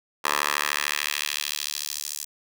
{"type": "tone with high-pass filter sweep", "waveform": "10% pulse", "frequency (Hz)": 73.42, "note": "D2", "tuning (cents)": 0, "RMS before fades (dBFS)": -28, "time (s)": [0.24, 2.25], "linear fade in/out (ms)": 10, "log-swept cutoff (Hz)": [1000, 6900], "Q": 1.2, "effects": []}